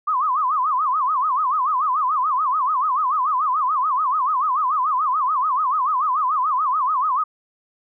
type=tone with vibrato; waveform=sine; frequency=1126 Hz; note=C#6; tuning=27 cents sharp; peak=-17 dBFS; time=0.07-7.24 s; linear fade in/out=10 ms; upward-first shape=sine; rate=6.9 Hz; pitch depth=220 cents each way; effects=none